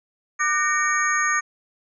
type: tone cluster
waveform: sine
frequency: 1197 / 1501 / 1844 / 2279 / 6540 Hz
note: D6 / F#6 / A#6 / C#7 / G#8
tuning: +33 / +24 / -19 / +47 / -28 cents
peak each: -23 / -29 / -22 / -30 / -28 dBFS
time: 0.39-1.41 s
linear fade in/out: 20 ms
effects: none